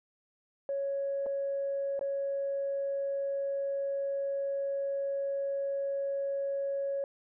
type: tone with dropouts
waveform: sine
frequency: 554.4 Hz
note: C#5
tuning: in tune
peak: -29 dBFS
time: 0.69-7.04 s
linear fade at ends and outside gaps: 1 ms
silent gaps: 1.261-1.265 / 1.993-2.011 s
effects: tanh soft clip ceiling -25 dBFS